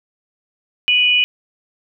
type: tone pair together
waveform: sine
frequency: 2476 / 2945 Hz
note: D#7 / F#7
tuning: -9 / -9 cents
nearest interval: minor third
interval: 300 cents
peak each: -14 dBFS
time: 0.88-1.24 s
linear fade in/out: 0 ms
effects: none